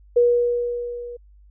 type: tone with level ramp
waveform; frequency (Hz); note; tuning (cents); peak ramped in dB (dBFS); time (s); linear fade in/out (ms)
sine; 481.3; B4; -45; -11 to -32; 0.16-1.17; 10
effects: added 50 Hz sine -47 dBFS peak until 1.5 s